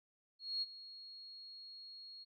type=tone with ADSR envelope; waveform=sine; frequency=4300 Hz; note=C8; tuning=47 cents sharp; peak=-34 dBFS; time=0.39-2.25 s; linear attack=230 ms; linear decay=30 ms; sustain=-16 dB; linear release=25 ms; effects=none